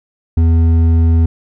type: tone with hard clipping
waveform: sine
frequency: 82.41 Hz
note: E2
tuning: in tune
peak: -9 dBFS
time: 0.37-1.26 s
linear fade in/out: 5 ms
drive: 7 dB
effects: none